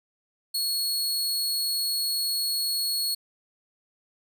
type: tone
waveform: sawtooth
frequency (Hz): 4342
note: C#8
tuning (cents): -37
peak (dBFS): -22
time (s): 0.54-3.15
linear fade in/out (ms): 10
effects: none